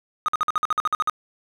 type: tone bursts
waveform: triangle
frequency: 1244.5 Hz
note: D#6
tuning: in tune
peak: -16 dBFS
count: 12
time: 0.26-1.097 s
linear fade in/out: 0 ms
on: 23 ms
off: 51 ms
effects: none